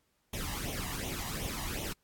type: noise with flanger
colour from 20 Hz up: pink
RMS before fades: -37 dBFS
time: 0.33-1.93 s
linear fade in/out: 5 ms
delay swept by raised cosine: 0.31 to 1.05 ms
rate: 2.7 Hz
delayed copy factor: +0.7
effects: pink hiss -75 dBFS RMS until 2.03 s + AAC 64 kbps